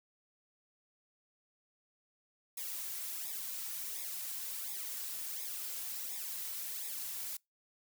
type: noise with flanger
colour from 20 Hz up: blue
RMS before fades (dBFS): -41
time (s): 2.57-7.37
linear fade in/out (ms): 5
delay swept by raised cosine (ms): 0.67 to 3.37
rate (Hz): 1.4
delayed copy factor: -0.8
effects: noise-tail reverb RT60 0.2 s tail -26 dB re dry